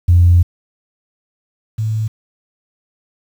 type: tone pair in turn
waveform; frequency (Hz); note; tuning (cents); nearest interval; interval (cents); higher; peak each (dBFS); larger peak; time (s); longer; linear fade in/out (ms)
sine; 87.31 / 109.6; F2 / A2; 0 / -6; major third; 394; second; -5 / -15; first; 0.08-0.43 / 1.78-2.08; first; 10
effects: tanh soft clip ceiling -1 dBFS + 7-bit